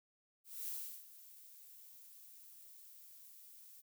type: noise with ADSR envelope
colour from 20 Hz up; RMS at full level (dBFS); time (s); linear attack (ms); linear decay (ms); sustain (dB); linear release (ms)
violet; -42; 0.44-3.82; 240; 350; -16; 24
effects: none